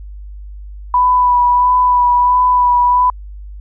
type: tone with vibrato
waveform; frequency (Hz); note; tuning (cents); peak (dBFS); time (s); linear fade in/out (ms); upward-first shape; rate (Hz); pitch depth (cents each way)
sine; 987.8; B5; 0; -8; 0.94-3.1; 2; sine; 1.5; 19
effects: added 50 Hz sine -28 dBFS peak until 3.6 s